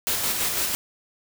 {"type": "noise with tremolo", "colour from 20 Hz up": "white", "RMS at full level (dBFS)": -24, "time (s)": [0.07, 0.75], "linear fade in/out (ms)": 0, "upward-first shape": "square", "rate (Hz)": 6, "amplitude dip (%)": 30, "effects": []}